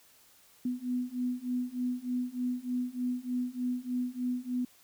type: beating tone pair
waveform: sine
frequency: 246.9 / 250.2 Hz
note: B3 / B3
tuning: 0 / +23 cents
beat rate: 3.3 Hz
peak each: -34 / -33 dBFS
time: 0.65-4.65 s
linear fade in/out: 5 ms
effects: white hiss -61 dBFS RMS until 4.83 s